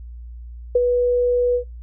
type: tone with ADSR envelope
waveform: sine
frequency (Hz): 490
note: B4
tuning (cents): -14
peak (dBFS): -10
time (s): 0.75-1.64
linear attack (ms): 6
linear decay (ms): 28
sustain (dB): -5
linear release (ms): 90
effects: noise-tail reverb RT60 0.2 s tail -25 dB re dry + added 59 Hz sine -33 dBFS peak until 1.82 s